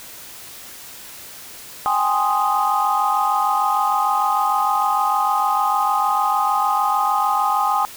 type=chord; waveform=sine; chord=Ab major seventh; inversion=third; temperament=equal; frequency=784 / 830.6 / 1046.5 / 1244.5 Hz; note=G5 / Ab5 / C6 / Eb6; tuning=0 / 0 / 0 / 0 cents; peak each=-22 / -20 / -22 / -20 dBFS; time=1.86-7.85 s; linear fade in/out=0 ms; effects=tanh soft clip ceiling -7 dBFS + white hiss -38 dBFS RMS until 7.96 s